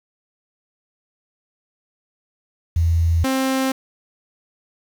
sine / sawtooth tone pair in turn, 83.3 / 264.5 Hz, E2 / C4, +19 / +19 cents, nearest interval octave + minor sixth, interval 2000 cents, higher second, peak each -14 dBFS, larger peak neither, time 2.76-3.24 / 3.24-3.72 s, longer neither, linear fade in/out 5 ms, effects 7-bit

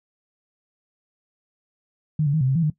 sine tone with pitch steps, 153.3 / 142 / 157.6 / 129.9 / 133.9 / 167 / 152 Hz, D#3 / C#3 / D#3 / C3 / C3 / E3 / D#3, -25 / +42 / +23 / -12 / +40 / +23 / -40 cents, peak -17 dBFS, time 2.19-2.701 s, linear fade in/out 5 ms, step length 73 ms, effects noise-tail reverb RT60 0.1 s tail -17 dB re dry

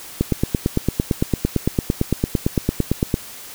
click train, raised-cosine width 3 ms, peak -3 dBFS, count 27, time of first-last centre 0.21-3.141 s, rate 8.87 Hz, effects white hiss -37 dBFS RMS until 3.54 s

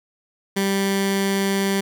15% pulse tone with notch filter, 196 Hz, G3, in tune, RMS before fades -21 dBFS, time 0.56-1.81 s, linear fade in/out 10 ms, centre 660 Hz, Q 1.3, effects none

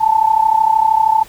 sine tone with amplitude modulation, 880 Hz, A5, in tune, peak -6 dBFS, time 0-1.24 s, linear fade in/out 20 ms, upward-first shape sine, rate 33 Hz, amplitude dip 80%, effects pink hiss -41 dBFS RMS until 1.28 s

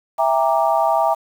sine chord, E half-diminished seventh, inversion none, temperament equal with one note detuned, 659.3 / 800.9 / 932.3 / 1174.7 Hz, E5 / G5 / Bb5 / D6, 0 / +37 / 0 / 0 cents, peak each -18 / -19 / -20 / -24 dBFS, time 0.18-1.15 s, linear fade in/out 20 ms, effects 7-bit

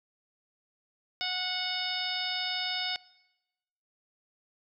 harmonic tone with a mistuned harmonic, 734 Hz, F#5, 14 cents flat, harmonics 1 / 2 / 3 / 4 / 5 / 6 / 7, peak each -39 / -40 / -37 / -37 / -35 / -40 / -37 dBFS, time 1.21-2.96 s, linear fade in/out 0 ms, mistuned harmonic 6, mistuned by +41 cents, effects noise-tail reverb RT60 1.0 s tail -22 dB re dry

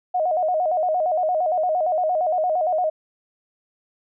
sine tone with vibrato, 675 Hz, E5, 41 cents sharp, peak -18 dBFS, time 0.14-2.9 s, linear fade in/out 10 ms, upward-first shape square, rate 8.7 Hz, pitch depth 130 cents each way, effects none

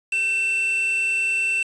triangle tone with quantisation, 2685 Hz, E7, 31 cents sharp, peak -18 dBFS, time 0.12-1.63 s, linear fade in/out 5 ms, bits 5, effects resampled to 24000 Hz

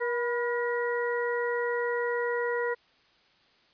harmonic tone with a mistuned harmonic, 477.4 Hz, A#4, 41 cents sharp, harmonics 1 / 2 / 3 / 4, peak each -28 / -35 / -37 / -34 dBFS, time 0-2.75 s, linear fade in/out 20 ms, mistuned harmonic 2, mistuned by +50 cents, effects white hiss -63 dBFS RMS until 3.73 s + resampled to 11025 Hz

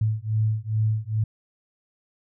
sine beating tone pair, 107.8 / 110.2 Hz, A2 / A2, -35 / +3 cents, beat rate 2.4 Hz, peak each -24 dBFS, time 0.01-1.24 s, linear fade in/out 5 ms, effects none

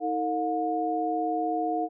sine tone cluster, 316.5 / 451.9 / 718 Hz, D#4 / A4 / F5, +30 / +46 / +48 cents, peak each -30 / -33 / -27 dBFS, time 0-1.89 s, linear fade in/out 50 ms, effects none

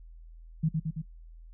sine tone with echo, 158.4 Hz, D#3, 31 cents sharp, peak -22 dBFS, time 0.63-0.69 s, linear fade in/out 10 ms, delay 110 ms, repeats 3, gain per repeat -3 dB, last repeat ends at 1.02 s, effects noise-tail reverb RT60 0.1 s tail -19 dB re dry + added 41 Hz sine -46 dBFS peak until 1.53 s

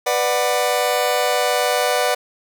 sawtooth chord, B minor, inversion none, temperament just, 493.9 / 592.7 / 740.8 Hz, B4 / D5 / F#5, 0 / +16 / +2 cents, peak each -17 dBFS, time 0.06-2.15 s, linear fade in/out 10 ms, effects none

